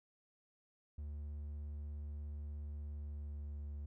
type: tone with pitch glide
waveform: triangle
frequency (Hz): 73.6 to 72.71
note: D2 to D2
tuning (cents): +4 to -17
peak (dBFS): -40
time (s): 0.98-3.86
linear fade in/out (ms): 5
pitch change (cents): -21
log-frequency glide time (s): 2.75-3.75
effects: none